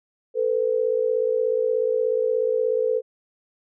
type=tone pair together; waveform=sine; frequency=445.3 / 502 Hz; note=A4 / B4; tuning=+21 / +28 cents; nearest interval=major second; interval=207 cents; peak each=-22 dBFS; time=0.34-3.02 s; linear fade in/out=50 ms; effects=none